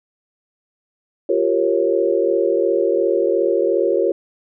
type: chord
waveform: sine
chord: G half-diminished seventh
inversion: third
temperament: equal with one note detuned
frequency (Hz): 349.2 / 392 / 466.2 / 546.4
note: F4 / G4 / Bb4 / Db5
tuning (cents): 0 / 0 / 0 / -25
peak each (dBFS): -20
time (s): 1.29-4.12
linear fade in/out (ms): 5
effects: none